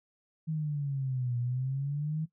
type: exponential two-way sweep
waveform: sine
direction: down then up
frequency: 160 to 120 to 160 Hz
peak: -29 dBFS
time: 0.47-2.26 s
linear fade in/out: 20 ms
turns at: 1.38 s
effects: noise-tail reverb RT60 0.1 s tail -17 dB re dry